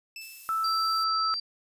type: tone with exponential decay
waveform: 25% pulse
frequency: 2637 Hz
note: E7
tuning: in tune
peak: -33 dBFS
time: 0.16-0.85 s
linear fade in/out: 2 ms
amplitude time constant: 150 ms
type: noise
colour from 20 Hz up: violet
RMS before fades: -44 dBFS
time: 0.21-1.04 s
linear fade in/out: 5 ms
type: tone with pitch glide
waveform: sine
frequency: 1318.5 to 1310.9 Hz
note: E6 to E6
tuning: 0 to -10 cents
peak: -25 dBFS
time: 0.49-1.34 s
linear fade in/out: 0 ms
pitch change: -10 cents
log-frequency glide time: 0.97-1.17 s
type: tone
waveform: sine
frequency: 4700 Hz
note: D8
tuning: 1 cent sharp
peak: -29 dBFS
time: 0.64-1.4 s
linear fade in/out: 5 ms
effects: resampled to 32000 Hz